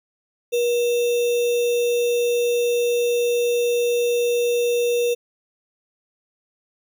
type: tone with sample-and-hold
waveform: sine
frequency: 479 Hz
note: A#4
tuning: 47 cents sharp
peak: -17 dBFS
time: 0.52-5.15 s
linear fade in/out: 20 ms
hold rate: 3150 Hz
effects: none